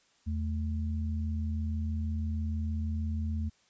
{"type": "tone pair together", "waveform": "sine", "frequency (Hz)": [81.5, 218.2], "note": ["E2", "A3"], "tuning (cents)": [-19, -14], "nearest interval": "octave + perfect fourth", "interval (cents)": 1705, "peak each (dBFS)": [-30, -37], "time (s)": [0.26, 3.5], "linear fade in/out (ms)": 20, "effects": ["white hiss -67 dBFS RMS until 3.69 s", "resampled to 16000 Hz"]}